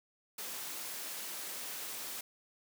white high-pass noise, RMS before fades -42 dBFS, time 0.38-2.21 s, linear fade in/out 5 ms, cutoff 210 Hz, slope 12 dB/octave, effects none

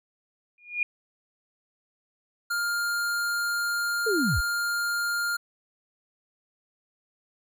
sine tone with exponential growth, 2432 Hz, D#7, 40 cents flat, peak -20 dBFS, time 0.58-0.83 s, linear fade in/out 2 ms, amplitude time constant 54 ms
square tone, 1405 Hz, F6, 10 cents sharp, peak -26 dBFS, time 2.5-5.37 s, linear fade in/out 10 ms
sine linear sweep, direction down, 466.2 to 33.78 Hz, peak -23 dBFS, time 4.06-4.41 s, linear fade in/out 10 ms
effects none

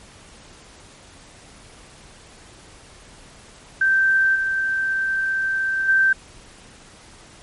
sine tone with level steps, 1561 Hz, G6, 8 cents flat, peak -14 / -19 / -13 dBFS, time 3.81-6.13 s, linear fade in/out 5 ms, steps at 4.35 / 5.88 s, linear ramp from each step 10 ms, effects pink hiss -46 dBFS RMS until 7.42 s + MP3 48 kbps

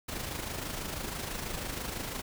pink noise with amplitude modulation, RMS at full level -35 dBFS, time 0.08-2.22 s, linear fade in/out 10 ms, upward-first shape sine, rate 26.1 Hz, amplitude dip 50%, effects none

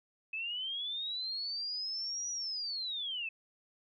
sine linear two-way sweep, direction up then down, 2567 to 5860 to 2567 Hz, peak -35 dBFS, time 0.33-3.29 s, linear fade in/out 5 ms, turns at 2.3 s, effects none

